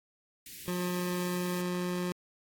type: band-stop noise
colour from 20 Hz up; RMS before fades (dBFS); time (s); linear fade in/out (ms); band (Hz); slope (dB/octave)
white; -46; 0.46-1.62; 2; 390 to 1800; 48
type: tone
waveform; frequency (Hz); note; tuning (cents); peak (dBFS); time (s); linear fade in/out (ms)
25% pulse; 178.8; F3; +41; -27; 0.68-2.12; 0
effects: AAC 64 kbps